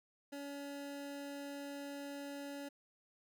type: tone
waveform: 25% pulse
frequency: 283 Hz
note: C#4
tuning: 36 cents sharp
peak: -40 dBFS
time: 0.32-2.69 s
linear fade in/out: 10 ms
effects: none